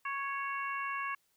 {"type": "harmonic tone with a mistuned harmonic", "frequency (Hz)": 554.4, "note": "C#5", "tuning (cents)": 0, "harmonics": [2, 3, 4, 5], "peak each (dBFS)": [-36, -40, -42, -44], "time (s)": [0.05, 1.15], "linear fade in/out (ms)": 5, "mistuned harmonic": 5, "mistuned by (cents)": -19, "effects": ["white hiss -74 dBFS RMS until 1.36 s"]}